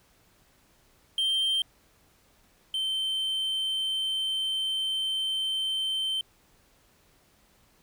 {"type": "tone pair in turn", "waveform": "triangle", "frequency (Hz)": [3146, 3104], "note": ["G7", "G7"], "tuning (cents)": [6, -18], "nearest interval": "unison", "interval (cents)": 24, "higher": "first", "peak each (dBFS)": [-22, -25], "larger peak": "first", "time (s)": [[1.18, 1.62], [2.74, 6.21]], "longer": "second", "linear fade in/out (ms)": 2, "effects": ["pink hiss -63 dBFS RMS until 7.82 s"]}